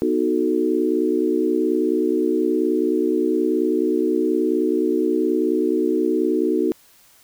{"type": "chord", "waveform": "sine", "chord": "B dominant seventh", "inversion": "none", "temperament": "equal", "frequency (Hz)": [246.9, 311.1, 370, 440], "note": ["B3", "D#4", "F#4", "A4"], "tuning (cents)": [0, 0, 0, 0], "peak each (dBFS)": [-25, -21, -21, -24], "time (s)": [0.02, 6.72], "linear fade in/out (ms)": 0, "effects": ["white hiss -53 dBFS RMS until 7.23 s"]}